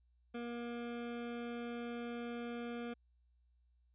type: tone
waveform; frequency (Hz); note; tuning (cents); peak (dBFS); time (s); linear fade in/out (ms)
25% pulse; 237.5; A#3; +33; -37; 0.34-2.94; 10
effects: added 60 Hz sine -69 dBFS peak until 3.94 s + resampled to 8000 Hz